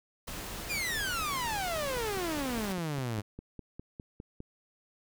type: noise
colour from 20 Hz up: pink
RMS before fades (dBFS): -40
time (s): 0.27-2.73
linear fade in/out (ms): 10
type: exponential sweep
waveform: sawtooth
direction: down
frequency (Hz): 2489 to 100.7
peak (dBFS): -28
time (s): 0.69-3.22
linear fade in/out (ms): 20
type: click train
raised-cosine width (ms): 3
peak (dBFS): -29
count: 13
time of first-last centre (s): 1.97-4.404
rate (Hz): 4.93
effects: none